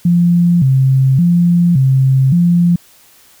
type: tone with vibrato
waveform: sine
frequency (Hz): 151.9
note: D#3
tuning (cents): -41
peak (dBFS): -7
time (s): 0.05-2.76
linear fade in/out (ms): 5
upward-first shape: square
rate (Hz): 0.88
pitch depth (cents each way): 230
effects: white hiss -46 dBFS RMS until 3.4 s